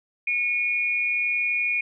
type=tone pair together; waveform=sine; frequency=2196 / 2437 Hz; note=C#7 / D#7; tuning=-17 / -37 cents; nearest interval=major second; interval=180 cents; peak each=-29 / -22 dBFS; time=0.27-1.81 s; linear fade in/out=5 ms; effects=none